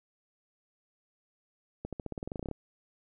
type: accelerating click train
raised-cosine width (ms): 2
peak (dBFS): -23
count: 15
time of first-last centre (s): 1.85-2.513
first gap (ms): 77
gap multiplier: 0.92
effects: none